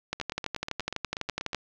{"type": "two click trains", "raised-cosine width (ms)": 0.2, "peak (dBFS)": [-12, -16], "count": [18, 12], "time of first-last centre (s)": [[0.13, 1.547], [0.2, 1.532]], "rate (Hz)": [12, 8.26], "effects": ["low-pass 6000 Hz 12 dB/octave", "9-bit"]}